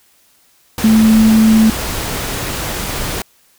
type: tone in noise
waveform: sine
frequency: 220.1 Hz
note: A3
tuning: 1 cent sharp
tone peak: -6 dBFS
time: 0.84-1.7 s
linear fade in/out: 2 ms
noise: pink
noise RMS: -21 dBFS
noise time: 0.78-3.22 s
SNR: +12 dB
effects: white hiss -53 dBFS RMS until 3.58 s